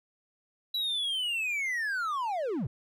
triangle linear sweep, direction down, 3951 to 97.4 Hz, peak -27 dBFS, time 0.74-2.67 s, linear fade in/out 5 ms, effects none

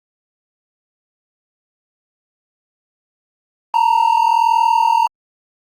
triangle tone pair together, 901.8 / 943 Hz, A5 / A#5, +42 / +20 cents, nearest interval minor second, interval 78 cents, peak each -12 dBFS, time 3.74-5.07 s, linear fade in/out 2 ms, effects Opus 24 kbps

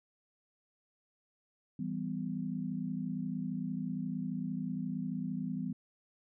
sine chord, E minor, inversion none, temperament equal with one note detuned, 164.81 / 196 / 251 Hz, E3 / G3 / B3, 0 / 0 / +28 cents, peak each -39 / -38 / -38 dBFS, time 1.79-5.73 s, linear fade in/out 5 ms, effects none

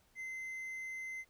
triangle tone, 2064 Hz, C7, 24 cents flat, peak -39 dBFS, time 0.15-1.25 s, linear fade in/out 50 ms, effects pink hiss -71 dBFS RMS until 1.29 s

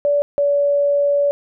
sine tone pair in turn, 577 / 571.7 Hz, D5 / D5, -31 / -47 cents, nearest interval unison, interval 16 cents, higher first, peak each -13 dBFS, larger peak neither, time 0.05-0.22 / 0.38-1.31 s, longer second, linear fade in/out 0 ms, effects none

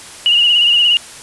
sine tone with vibrato, 2871 Hz, F7, 47 cents sharp, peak -8 dBFS, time 0.26-0.97 s, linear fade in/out 0 ms, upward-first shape triangle, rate 17 Hz, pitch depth 60 cents each way, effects white hiss -34 dBFS RMS until 1.22 s + resampled to 24000 Hz

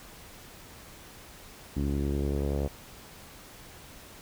sawtooth tone with low-pass filter sweep, 70.5 Hz, C#2, 30 cents sharp, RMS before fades -29 dBFS, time 1.76-2.68 s, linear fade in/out 10 ms, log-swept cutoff 280 to 560 Hz, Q 2.5, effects pink hiss -49 dBFS RMS until 4.21 s

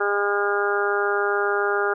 harmonic tone, 203 Hz, G#3, 39 cents flat, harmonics 2 / 3 / 4 / 5 / 6 / 7 / 8, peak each -23 / -32 / -28 / -36 / -28 / -25 / -31 dBFS, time 0-1.94 s, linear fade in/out 10 ms, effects none

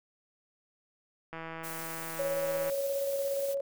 click train, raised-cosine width 0.5 ms, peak -26 dBFS, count 224, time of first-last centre 1.33-2.698 s, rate 163 Hz
blue noise, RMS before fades -42 dBFS, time 1.63-3.55 s, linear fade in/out 20 ms
sine tone with tremolo, 554.4 Hz, C#5, in tune, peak -28 dBFS, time 2.19-3.61 s, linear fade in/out 5 ms, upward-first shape square, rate 17 Hz, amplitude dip 25%
effects none

